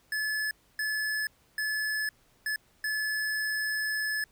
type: tone bursts at uneven times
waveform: square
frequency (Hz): 1722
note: A6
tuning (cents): -38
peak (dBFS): -29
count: 5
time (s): 0.12-0.51 / 0.79-1.27 / 1.58-2.09 / 2.46-2.56 / 2.84-4.24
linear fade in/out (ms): 2
effects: pink hiss -65 dBFS RMS until 4.31 s